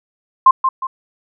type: tone with echo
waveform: sine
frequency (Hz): 1054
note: C6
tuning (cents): +12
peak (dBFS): -3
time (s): 0.46-0.51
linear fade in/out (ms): 5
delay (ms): 180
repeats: 2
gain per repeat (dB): -8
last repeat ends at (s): 0.87
effects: none